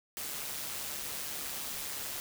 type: noise with amplitude modulation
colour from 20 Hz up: white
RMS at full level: -37 dBFS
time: 0.17-2.2 s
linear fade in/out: 0 ms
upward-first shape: sine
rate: 142 Hz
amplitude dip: 40%
effects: none